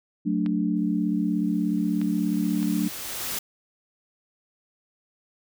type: chord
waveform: sine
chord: D major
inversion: first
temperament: just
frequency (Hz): 183.54 / 220.2 / 293.7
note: F#3 / A3 / D4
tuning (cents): -14 / +2 / 0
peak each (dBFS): -26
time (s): 0.25-2.89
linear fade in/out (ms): 20
type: clicks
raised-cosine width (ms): 0.3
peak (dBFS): -23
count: 3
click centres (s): 0.462 / 2.015 / 2.629
type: noise with exponential growth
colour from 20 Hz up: white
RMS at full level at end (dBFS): -29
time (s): 0.76-3.39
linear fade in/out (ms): 5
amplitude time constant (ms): 570
effects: none